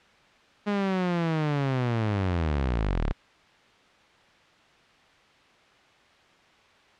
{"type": "linear sweep", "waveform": "sawtooth", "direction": "down", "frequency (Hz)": [208.1, 30.87], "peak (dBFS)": -20, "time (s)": [0.66, 3.13], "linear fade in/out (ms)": 20, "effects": ["white hiss -57 dBFS RMS until 6.99 s", "low-pass 3000 Hz 12 dB/octave"]}